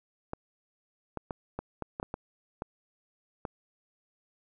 clicks, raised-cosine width 1 ms, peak -20 dBFS, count 10, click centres 0.334 / 1.173 / 1.308 / 1.59 / 1.823 / 1.999 / 2.029 / 2.141 / 2.621 / 3.452 s, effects none

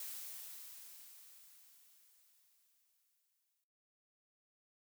blue noise with exponential decay, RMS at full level -45 dBFS, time 0-3.64 s, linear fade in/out 2 ms, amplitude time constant 790 ms, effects noise-tail reverb RT60 0.5 s tail -17 dB re dry

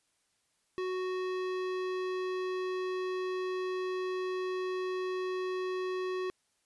sine tone with hard clipping, 370 Hz, F#4, in tune, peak -34 dBFS, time 0.78-6.3 s, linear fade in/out 0 ms, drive 17 dB, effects white hiss -75 dBFS RMS until 6.65 s + resampled to 24000 Hz

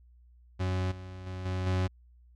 40% pulse tone with level steps, 92.5 Hz, F#2, in tune, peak -27 / -40 / -35 / -29 / -25 dBFS, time 0.59-1.88 s, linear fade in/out 20 ms, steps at 0.91 / 1.26 / 1.45 / 1.66 s, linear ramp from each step 10 ms, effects added 60 Hz sine -55 dBFS peak until 2.35 s + low-pass 5000 Hz 12 dB/octave

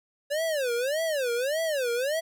square tone with vibrato, 556 Hz, C#5, 5 cents sharp, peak -26 dBFS, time 0.3-2.21 s, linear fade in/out 20 ms, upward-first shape sine, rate 1.7 Hz, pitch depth 290 cents each way, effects none

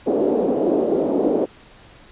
pink band-pass noise, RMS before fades -19 dBFS, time 0.06-1.46 s, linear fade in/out 20 ms, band 280 to 540 Hz, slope 24 dB/octave, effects pink hiss -47 dBFS RMS until 2.11 s + resampled to 8000 Hz

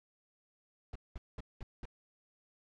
brown noise bursts, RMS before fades -42 dBFS, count 5, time 0.93-1.855 s, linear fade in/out 2 ms, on 25 ms, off 200 ms, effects low-pass 5000 Hz 12 dB/octave

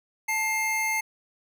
square tone pair together, 880 / 2117 Hz, A5 / C7, 0 / +20 cents, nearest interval octave + minor third, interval 1520 cents, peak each -31 / -26 dBFS, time 0.28-1.01 s, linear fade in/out 10 ms, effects none

